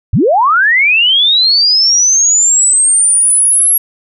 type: linear sweep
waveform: sine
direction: up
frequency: 62.6 to 11350 Hz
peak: -6 dBFS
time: 0.13-3.78 s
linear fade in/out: 5 ms
effects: none